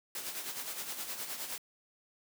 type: noise with tremolo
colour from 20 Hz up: white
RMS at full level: -38 dBFS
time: 0.15-1.58 s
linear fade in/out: 2 ms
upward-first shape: sine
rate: 9.6 Hz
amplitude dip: 55%
effects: high-pass 200 Hz 12 dB/octave